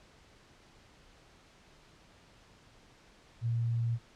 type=tone; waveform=sine; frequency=116.54 Hz; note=A#2; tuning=in tune; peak=-28 dBFS; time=3.41-3.99 s; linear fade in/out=50 ms; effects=pink hiss -60 dBFS RMS until 4.15 s + low-pass 6000 Hz 12 dB/octave